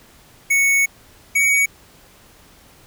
square tone pair in turn, 2217 / 2248 Hz, C#7 / C#7, 0 / +24 cents, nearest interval unison, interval 24 cents, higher second, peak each -14 dBFS, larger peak neither, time 0.5-0.86 / 1.35-1.66 s, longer first, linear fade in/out 10 ms, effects pink hiss -49 dBFS RMS until 2.86 s

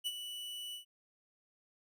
45% pulse tone with ADSR envelope, 2960 Hz, F#7, in tune, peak -32 dBFS, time 0.04-0.85 s, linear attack 27 ms, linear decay 43 ms, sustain -9 dB, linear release 110 ms, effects none

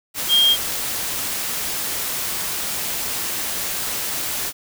sine tone in noise, 3220 Hz, G7, 46 cents sharp, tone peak -12 dBFS, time 0.28-0.57 s, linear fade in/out 50 ms, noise white, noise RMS -25 dBFS, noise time 0.14-4.53 s, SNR +10 dB, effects none

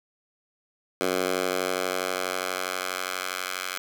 10% pulse tone with high-pass filter sweep, 92.3 Hz, F#2, 4 cents flat, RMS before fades -29 dBFS, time 1.01-3.78 s, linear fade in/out 0 ms, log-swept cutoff 360 to 1500 Hz, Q 0.88, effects none

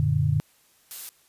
sine chord, Gb augmented, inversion none, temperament equal, 92.5 / 116.54 / 146.83 Hz, Gb2 / Bb2 / D3, 0 / 0 / 0 cents, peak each -26 / -25 / -22 dBFS, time 0-0.4 s, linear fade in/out 0 ms
blue noise, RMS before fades -36 dBFS, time 0.91-1.09 s, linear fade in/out 0 ms
effects white hiss -61 dBFS RMS until 1.28 s + resampled to 32000 Hz

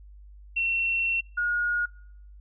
sine tone pair in turn, 2715 / 1438.2 Hz, F7 / F#6, -50 / -50 cents, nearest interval major seventh, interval 1100 cents, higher first, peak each -23 dBFS, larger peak neither, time 0.56-1.21 / 1.37-1.86 s, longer first, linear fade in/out 10 ms, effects noise-tail reverb RT60 0.7 s tail -26 dB re dry + added 50 Hz sine -45 dBFS peak until 2.4 s

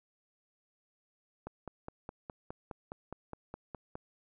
click train, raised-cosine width 1 ms, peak -27 dBFS, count 13, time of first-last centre 1.47-3.954 s, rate 4.83 Hz, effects none

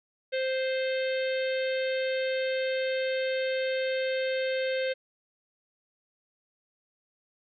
harmonic tone with a mistuned harmonic, 523 Hz, C5, 1 cent flat, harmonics 1 / 3 / 4 / 5 / 6 / 7 / 8, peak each -27 / -37 / -39 / -41 / -43 / -44 / -45 dBFS, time 0.32-4.94 s, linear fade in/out 20 ms, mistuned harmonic 8, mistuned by +55 cents, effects none

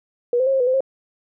sine tone with pitch steps, 483.1 / 517 / 540 / 533 / 492.3 / 515 / 535 Hz, B4 / C5 / C#5 / C5 / B4 / C5 / C5, -38 / -21 / -45 / +32 / -6 / -28 / +38 cents, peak -15 dBFS, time 0.33-0.806 s, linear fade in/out 2 ms, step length 68 ms, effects none

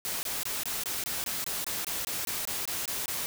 white noise bursts, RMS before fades -33 dBFS, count 16, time 0.05-3.26 s, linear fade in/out 0 ms, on 180 ms, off 22 ms, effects none

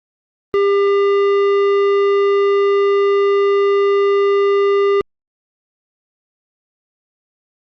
sine tone with tanh clipping, 400 Hz, G4, 35 cents sharp, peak -13 dBFS, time 0.54-5.01 s, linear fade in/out 0 ms, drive 13 dB, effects Opus 32 kbps

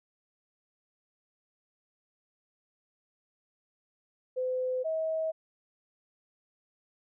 sine tone pair in turn, 510 / 639.6 Hz, C5 / D#5, -44 / +48 cents, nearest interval major third, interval 392 cents, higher second, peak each -28 dBFS, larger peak neither, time 4.36-4.84 / 4.84-5.32 s, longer neither, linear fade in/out 20 ms, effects none

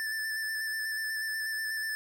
square tone with vibrato, 1760 Hz, A6, in tune, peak -32 dBFS, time 0-1.95 s, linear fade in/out 0 ms, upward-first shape square, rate 8.2 Hz, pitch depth 16 cents each way, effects none

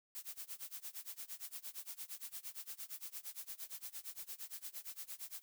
blue noise with tremolo, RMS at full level -45 dBFS, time 0.15-5.42 s, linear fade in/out 0 ms, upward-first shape sine, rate 8.7 Hz, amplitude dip 95%, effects none

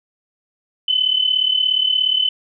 sine tone pair together, 3000 / 3037 Hz, F#7 / F#7, +23 / +44 cents, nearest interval unison, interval 21 cents, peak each -19 / -16 dBFS, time 0.88-2.29 s, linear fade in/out 5 ms, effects none

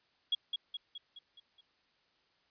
sine tone with echo, 3322 Hz, G#7, in tune, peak -27 dBFS, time 0.32-0.35 s, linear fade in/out 5 ms, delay 210 ms, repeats 6, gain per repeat -5 dB, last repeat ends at 1.61 s, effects white hiss -72 dBFS RMS until 2.5 s + resampled to 11025 Hz

